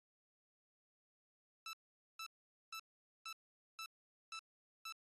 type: tone bursts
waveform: 15% pulse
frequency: 1320 Hz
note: E6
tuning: 2 cents sharp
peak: -39 dBFS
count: 7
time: 1.66-4.924 s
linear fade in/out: 2 ms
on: 72 ms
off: 460 ms
effects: AAC 32 kbps